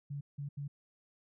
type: tone bursts at uneven times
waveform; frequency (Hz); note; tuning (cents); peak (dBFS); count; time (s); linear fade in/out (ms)
sine; 142.5; C#3; +48; -37; 3; 0.1-0.21 / 0.38-0.49 / 0.57-0.68; 10
effects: none